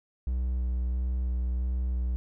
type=tone with vibrato; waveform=triangle; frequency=62.1 Hz; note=B1; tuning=10 cents sharp; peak=-24 dBFS; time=0.27-2.16 s; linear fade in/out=0 ms; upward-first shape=square; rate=1.5 Hz; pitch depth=13 cents each way; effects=none